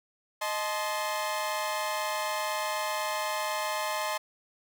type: chord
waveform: sawtooth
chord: A diminished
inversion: second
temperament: equal with one note detuned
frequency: 622.3 / 862.4 / 1046.5 Hz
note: Eb5 / A5 / C6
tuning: 0 / -35 / 0 cents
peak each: -30 dBFS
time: 0.41-4.18 s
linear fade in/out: 10 ms
effects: none